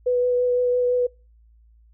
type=tone with vibrato; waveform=sine; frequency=493.9 Hz; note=B4; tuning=in tune; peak=-17 dBFS; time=0.06-1.07 s; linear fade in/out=10 ms; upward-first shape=triangle; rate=5.9 Hz; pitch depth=13 cents each way; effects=noise-tail reverb RT60 0.3 s tail -25 dB re dry + added 56 Hz sine -51 dBFS peak until 1.93 s